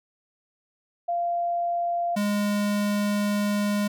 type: tone pair in turn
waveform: sine / square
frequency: 692 / 205.7 Hz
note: F5 / G#3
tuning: -16 / -16 cents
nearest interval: octave + major sixth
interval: 2100 cents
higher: first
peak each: -23 dBFS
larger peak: neither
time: 1.08-2.16 / 2.16-3.88 s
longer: second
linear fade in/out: 10 ms
effects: none